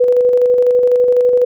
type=tone with tremolo; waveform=sine; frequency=493.9 Hz; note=B4; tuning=in tune; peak=-7 dBFS; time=0-1.45 s; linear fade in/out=10 ms; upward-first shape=square; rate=12 Hz; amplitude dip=30%; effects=none